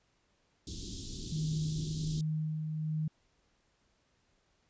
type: band-stop noise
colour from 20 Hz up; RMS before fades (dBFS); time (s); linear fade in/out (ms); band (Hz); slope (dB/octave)
pink; -41; 0.67-2.21; 2; 370 to 3400; 48
type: tone with tremolo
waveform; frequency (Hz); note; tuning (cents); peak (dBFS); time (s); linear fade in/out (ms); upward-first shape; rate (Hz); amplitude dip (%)
sine; 155.56; D#3; 0; -30; 1.32-3.08; 5; sine; 1.3; 35
effects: pink hiss -73 dBFS RMS until 4.69 s + resampled to 16000 Hz